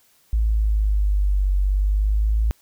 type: exponential two-way sweep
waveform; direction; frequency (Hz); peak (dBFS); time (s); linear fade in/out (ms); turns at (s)
sine; down then up; 55.2 to 47.51 to 55.2; -16; 0.33-2.51; 0; 1.56
effects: white hiss -59 dBFS RMS until 2.61 s